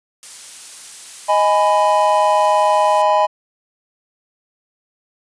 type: noise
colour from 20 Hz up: blue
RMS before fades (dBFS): -32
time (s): 0.23-3.02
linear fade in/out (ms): 0
type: chord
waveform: triangle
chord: G# minor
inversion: second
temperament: just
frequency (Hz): 623 / 830.6 / 996.7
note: D#5 / G#5 / B5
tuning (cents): +2 / 0 / +16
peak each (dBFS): -14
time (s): 1.28-3.27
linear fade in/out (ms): 20
effects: resampled to 22050 Hz